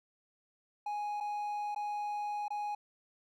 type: tone with dropouts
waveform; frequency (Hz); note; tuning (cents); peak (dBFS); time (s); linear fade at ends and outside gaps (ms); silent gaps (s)
triangle; 830.6; G#5; 0; -32; 0.86-2.75; 5; 1.203-1.207 / 1.748-1.76 / 2.482-2.504
effects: none